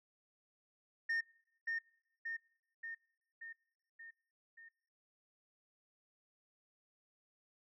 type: tone with echo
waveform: sine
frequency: 1828 Hz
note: A#6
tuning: 34 cents flat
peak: -30 dBFS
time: 1.09-1.21 s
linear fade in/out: 10 ms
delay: 580 ms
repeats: 6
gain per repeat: -4 dB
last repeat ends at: 4.69 s
effects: noise-tail reverb RT60 0.9 s tail -26 dB re dry + tanh soft clip ceiling -32 dBFS